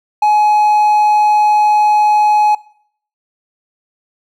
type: tone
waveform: triangle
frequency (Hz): 843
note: G#5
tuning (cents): +26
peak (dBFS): -6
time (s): 0.22-2.55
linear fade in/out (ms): 5
effects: noise-tail reverb RT60 0.6 s tail -21 dB re dry